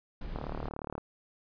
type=noise; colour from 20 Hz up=brown; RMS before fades=-39 dBFS; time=0.21-0.69 s; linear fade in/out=5 ms
type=click train; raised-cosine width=1 ms; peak=-23 dBFS; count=24; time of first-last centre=0.36-0.98 s; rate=37.1 Hz
effects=resampled to 11025 Hz